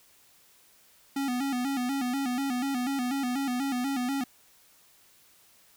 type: tone with vibrato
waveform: square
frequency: 261.1 Hz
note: C4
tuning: 3 cents flat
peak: -28 dBFS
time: 1.16-4.24 s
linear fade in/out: 5 ms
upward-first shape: square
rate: 4.1 Hz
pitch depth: 96 cents each way
effects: white hiss -60 dBFS RMS until 5.76 s